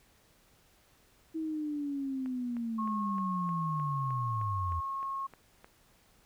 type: linear sweep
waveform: sine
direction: down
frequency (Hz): 323.1 to 80.1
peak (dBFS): -32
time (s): 1.34-4.81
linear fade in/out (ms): 20
type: click train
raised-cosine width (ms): 0.5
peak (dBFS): -35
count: 12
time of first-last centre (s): 2.26-5.645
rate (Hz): 3.25
type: tone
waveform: sine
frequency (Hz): 1087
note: C#6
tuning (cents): -34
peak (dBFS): -33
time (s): 2.78-5.27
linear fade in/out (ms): 10
effects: pink hiss -65 dBFS RMS until 6.25 s